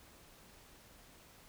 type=silence; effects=pink hiss -60 dBFS RMS until 1.48 s